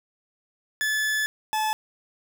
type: tone pair in turn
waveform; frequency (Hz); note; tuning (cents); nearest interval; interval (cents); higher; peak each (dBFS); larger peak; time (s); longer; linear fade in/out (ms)
40% pulse; 1729 / 864.5; A6 / A5; -31 / -31; octave; 1200; first; -22; neither; 0.81-1.26 / 1.53-1.73; first; 0
effects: none